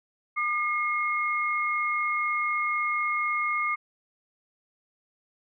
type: tone pair together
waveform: sine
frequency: 1207 / 2151 Hz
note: D6 / C7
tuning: +47 / +47 cents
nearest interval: minor seventh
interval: 1000 cents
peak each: -27 dBFS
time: 0.36-3.76 s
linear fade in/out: 20 ms
effects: none